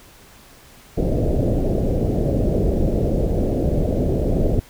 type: low-pass noise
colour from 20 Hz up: pink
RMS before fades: -19 dBFS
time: 0.97-4.6 s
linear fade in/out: 10 ms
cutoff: 630 Hz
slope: 48 dB/octave
effects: pink hiss -47 dBFS RMS until 4.69 s